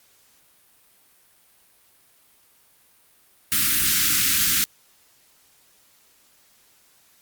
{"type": "band-stop noise", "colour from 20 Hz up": "white", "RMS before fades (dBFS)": -20, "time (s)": [3.52, 4.64], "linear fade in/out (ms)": 0, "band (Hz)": [330, 1300], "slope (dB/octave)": 48, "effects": ["white hiss -58 dBFS RMS until 7.21 s", "Opus 48 kbps"]}